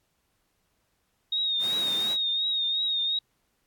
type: tone with vibrato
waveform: sine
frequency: 3729 Hz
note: A#7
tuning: in tune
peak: -24 dBFS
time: 1.32-3.19 s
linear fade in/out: 5 ms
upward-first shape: triangle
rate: 2.8 Hz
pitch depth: 58 cents each way
type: high-pass noise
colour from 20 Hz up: pink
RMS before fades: -40 dBFS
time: 1.59-2.17 s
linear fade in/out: 50 ms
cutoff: 160 Hz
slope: 24 dB/octave
effects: pink hiss -73 dBFS RMS until 3.66 s + AAC 64 kbps